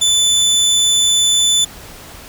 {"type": "tone", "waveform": "25% pulse", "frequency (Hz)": 3503, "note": "A7", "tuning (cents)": -8, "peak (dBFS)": -7, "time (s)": [0.01, 1.65], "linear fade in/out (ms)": 10, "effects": ["pink hiss -36 dBFS RMS until 2.28 s"]}